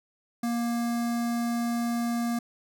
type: tone with notch filter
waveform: square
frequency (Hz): 235.7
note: A#3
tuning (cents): +19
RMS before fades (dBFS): -28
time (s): 0.43-2.39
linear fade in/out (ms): 5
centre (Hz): 2900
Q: 1.4
effects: none